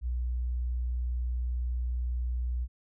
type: tone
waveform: sine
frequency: 61 Hz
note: B1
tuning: 21 cents flat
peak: -28 dBFS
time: 0.01-2.68 s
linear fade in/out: 50 ms
effects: none